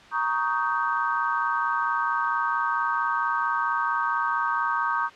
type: chord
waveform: sine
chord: Eb dominant seventh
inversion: second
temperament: just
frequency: 933.4 / 1120.1 / 1244.5 / 1555.6 Hz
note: Bb5 / Db6 / Eb6 / G6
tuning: +2 / +18 / 0 / -14 cents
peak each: -28 dBFS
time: 0.11-5.1 s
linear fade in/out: 50 ms
effects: white hiss -48 dBFS RMS until 5.15 s + low-pass 3000 Hz 12 dB/octave